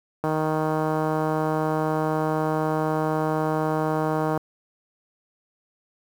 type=click train; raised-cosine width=1 ms; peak=-11 dBFS; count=646; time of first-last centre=0.24-4.375 s; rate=156 Hz; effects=high-pass 80 Hz 12 dB/octave + 7-bit